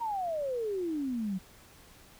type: exponential sweep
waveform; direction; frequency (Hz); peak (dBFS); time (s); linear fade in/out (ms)
sine; down; 954 to 181.2; -30; 0-1.39; 20
effects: pink hiss -56 dBFS RMS until 2.19 s